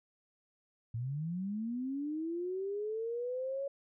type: linear sweep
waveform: sine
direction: up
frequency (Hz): 110 to 560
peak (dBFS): -34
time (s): 0.94-3.68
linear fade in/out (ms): 5
effects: none